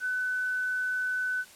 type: tone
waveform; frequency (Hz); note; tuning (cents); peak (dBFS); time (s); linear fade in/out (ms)
sine; 1504; F#6; +28; -27; 0-1.45; 50
effects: white hiss -52 dBFS RMS until 1.55 s + low-pass 11000 Hz 12 dB/octave